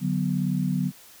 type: chord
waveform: sine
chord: B minor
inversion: first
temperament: equal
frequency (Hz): 146.83 / 185 / 246.9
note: D3 / F#3 / B3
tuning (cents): 0 / 0 / 0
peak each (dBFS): -27 / -25 / -29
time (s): 0-0.92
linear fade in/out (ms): 50
effects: white hiss -50 dBFS RMS until 1.2 s